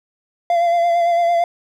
triangle tone with vibrato, 687 Hz, F5, 29 cents flat, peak -11 dBFS, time 0.5-1.44 s, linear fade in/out 2 ms, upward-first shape sine, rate 8.9 Hz, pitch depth 27 cents each way, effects none

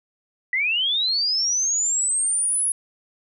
sine linear sweep, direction up, 1940 to 10548 Hz, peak -19 dBFS, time 0.53-2.72 s, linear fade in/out 2 ms, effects none

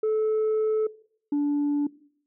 sine tone pair in turn, 434.5 / 290 Hz, A4 / D4, -22 / -22 cents, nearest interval perfect fifth, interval 700 cents, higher first, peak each -19 dBFS, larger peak neither, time 0.03-0.87 / 1.32-1.87 s, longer first, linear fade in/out 5 ms, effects noise-tail reverb RT60 0.6 s tail -21 dB re dry + tanh soft clip ceiling -20 dBFS

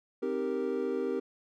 triangle chord, C minor seventh, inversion none, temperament equal, 261.6 / 311.1 / 392 / 466.2 Hz, C4 / Eb4 / G4 / Bb4, 0 / 0 / 0 / 0 cents, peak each -34 / -37 / -31 / -32 dBFS, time 0.22-1.2 s, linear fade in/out 10 ms, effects none

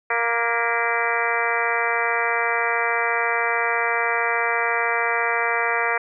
harmonic tone with a mistuned harmonic, 233.8 Hz, A#3, 5 cents sharp, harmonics 2 / 3 / 4 / 5 / 6 / 7 / 8 / 9 / 10, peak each -28 / -28 / -28 / -28 / -28 / -28 / -28 / -28 / -28 dBFS, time 0.1-5.98 s, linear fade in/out 5 ms, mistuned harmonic 9, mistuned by -66 cents, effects none

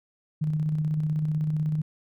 sine tone with tremolo, 153.8 Hz, D#3, 20 cents flat, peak -22 dBFS, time 0.41-1.82 s, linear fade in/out 10 ms, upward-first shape square, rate 16 Hz, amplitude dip 30%, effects none

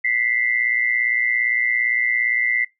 sine tone pair together, 1975.5 / 2093 Hz, B6 / C7, 0 / 0 cents, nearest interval minor second, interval 100 cents, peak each -20 dBFS, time 0.04-2.65 s, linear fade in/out 10 ms, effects noise-tail reverb RT60 0.2 s tail -23 dB re dry

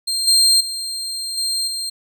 30% pulse tone with level steps, 4186 Hz, C8, in tune, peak -16 / -8 / -21 / -16 / -20 dBFS, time 0.07-1.9 s, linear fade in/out 10 ms, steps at 0.27 / 0.6 / 1.37 / 1.67 s, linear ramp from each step 10 ms, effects none

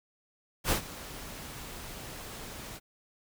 pink noise with ADSR envelope, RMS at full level -26 dBFS, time 0.64-2.8 s, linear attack 69 ms, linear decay 100 ms, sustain -17 dB, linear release 41 ms, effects none

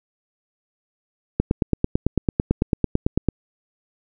click train, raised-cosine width 3 ms, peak -4 dBFS, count 18, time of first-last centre 1.4-3.287 s, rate 9.01 Hz, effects none

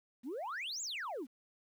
sine exponential two-way sweep, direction up then down, 220 to 7680 to 220 Hz, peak -36 dBFS, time 0.23-1.27 s, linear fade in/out 50 ms, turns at 0.82 s, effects tanh soft clip ceiling -36 dBFS + 11-bit

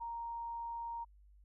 sine tone, 932.3 Hz, A#5, in tune, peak -39 dBFS, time 0-1.05 s, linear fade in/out 20 ms, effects added 50 Hz sine -59 dBFS peak until 1.44 s

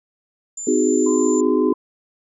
sine tone, 7140 Hz, A8, 24 cents sharp, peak -27 dBFS, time 0.57-1.41 s, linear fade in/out 5 ms
sine chord, Ab dominant seventh, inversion first, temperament equal with one note detuned, 255.9 / 311.1 / 370 / 415.3 Hz, C4 / Eb4 / Gb4 / Ab4, -38 / 0 / 0 / 0 cents, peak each -20 dBFS, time 0.67-1.73 s, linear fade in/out 5 ms
sine tone with vibrato, 1024 Hz, C6, 38 cents flat, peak -30 dBFS, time 1.06-1.74 s, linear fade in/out 5 ms, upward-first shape sine, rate 2.4 Hz, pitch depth 9 cents each way
effects none

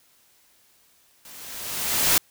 white noise with level ramp, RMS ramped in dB -45 to -17 dBFS, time 1.25-2.18 s, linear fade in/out 2 ms, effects white hiss -60 dBFS RMS until 2.3 s

